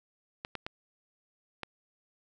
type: clicks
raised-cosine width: 0.3 ms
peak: -20 dBFS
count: 4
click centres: 0.449 / 0.553 / 0.665 / 1.633 s
effects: none